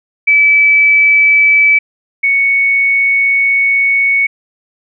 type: tone pair in turn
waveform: sine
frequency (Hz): 2302 / 2221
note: D7 / C#7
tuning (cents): -35 / +3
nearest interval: minor second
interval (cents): 62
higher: first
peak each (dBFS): -5 / -8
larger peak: first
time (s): 0.27-1.79 / 2.23-4.27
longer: second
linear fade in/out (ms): 10
effects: none